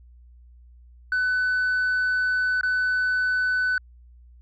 sine tone with dropouts, 1500 Hz, F#6, 23 cents sharp, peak -18 dBFS, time 1.12-3.78 s, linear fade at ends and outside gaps 2 ms, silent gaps 2.611-2.632 s, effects tanh soft clip ceiling -19 dBFS + added 60 Hz sine -47 dBFS peak until 4.41 s

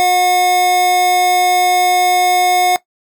square tone pair together, 362 / 724 Hz, F#4 / F#5, -38 / -38 cents, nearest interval octave, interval 1200 cents, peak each -23 / -11 dBFS, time 0-2.76 s, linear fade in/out 0 ms, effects noise-tail reverb RT60 0.1 s tail -17 dB re dry

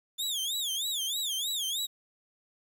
sawtooth tone with vibrato, 3486 Hz, A7, 17 cents flat, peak -27 dBFS, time 0.18-1.87 s, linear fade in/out 20 ms, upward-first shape sine, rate 3.2 Hz, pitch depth 200 cents each way, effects 10-bit

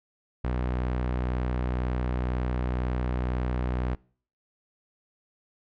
sawtooth tone, 62 Hz, B1, 7 cents sharp, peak -22 dBFS, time 0.44-3.95 s, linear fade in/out 5 ms, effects noise-tail reverb RT60 0.5 s tail -25 dB re dry + low-pass 2000 Hz 12 dB/octave

